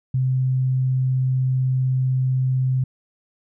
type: tone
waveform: sine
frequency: 129.7 Hz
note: C3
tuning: 15 cents flat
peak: -17 dBFS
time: 0.14-2.84 s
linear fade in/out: 5 ms
effects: none